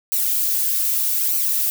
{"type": "noise with flanger", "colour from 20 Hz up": "violet", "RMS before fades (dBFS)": -20, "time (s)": [0.12, 1.7], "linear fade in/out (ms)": 0, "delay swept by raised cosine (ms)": [0.57, 4.87], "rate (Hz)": 0.81, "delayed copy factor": -0.65, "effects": []}